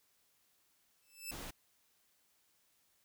10% pulse tone with exponential growth, 2637 Hz, E7, in tune, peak -29 dBFS, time 1.02-1.31 s, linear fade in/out 2 ms, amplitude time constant 63 ms
pink noise, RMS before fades -46 dBFS, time 1.31-1.51 s, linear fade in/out 10 ms
effects white hiss -74 dBFS RMS until 3.04 s

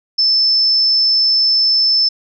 sine tone, 5274 Hz, E8, in tune, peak -10 dBFS, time 0.18-2.09 s, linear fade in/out 10 ms, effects none

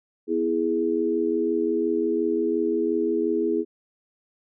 sine chord, E major, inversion second, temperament equal, 246.9 / 329.6 / 415.3 Hz, B3 / E4 / G#4, 0 / 0 / 0 cents, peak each -29 / -24 / -24 dBFS, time 0.27-3.65 s, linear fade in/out 50 ms, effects none

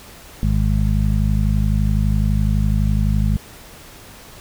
harmonic tone, 51.91 Hz, G#1, in tune, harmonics 1 / 2 / 3 / 4, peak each -17 / -20 / -22 / -23 dBFS, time 0.43-3.37 s, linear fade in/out 0 ms, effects pink hiss -41 dBFS RMS until 4.4 s

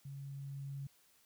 sine tone with level ramp, 138.59 Hz, C#3, in tune, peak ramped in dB -44 to -40 dBFS, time 0.05-0.87 s, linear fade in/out 5 ms, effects white hiss -69 dBFS RMS until 1.25 s

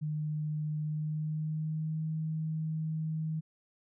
sine tone with pitch glide, 152.4 to 157.77 Hz, D#3 to D#3, -36 to +24 cents, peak -31 dBFS, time 0.01-3.41 s, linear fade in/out 20 ms, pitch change +60 cents, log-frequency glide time 0.8-2.05 s, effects none

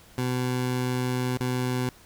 20% pulse tone with dropouts, 126 Hz, B2, 35 cents sharp, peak -20 dBFS, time 0.18-1.89 s, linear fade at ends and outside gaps 2 ms, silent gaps 1.372-1.404 s, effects pink hiss -53 dBFS RMS until 2.05 s

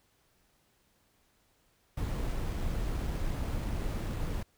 brown noise with sample-and-hold, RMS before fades -33 dBFS, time 1.97-4.43 s, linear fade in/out 5 ms, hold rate 11025 Hz, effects pink hiss -70 dBFS RMS until 4.57 s

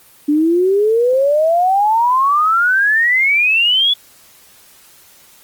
sine exponential sweep, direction up, 289 to 3454 Hz, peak -10 dBFS, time 0.28-3.94 s, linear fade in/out 10 ms, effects white hiss -46 dBFS RMS until 5.43 s + Opus 24 kbps

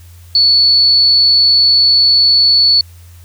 sine tone, 4435 Hz, C#8, in tune, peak -6 dBFS, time 0.35-2.81 s, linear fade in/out 2 ms, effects added 86 Hz sine -35 dBFS peak until 3.24 s + white hiss -47 dBFS RMS until 3.24 s

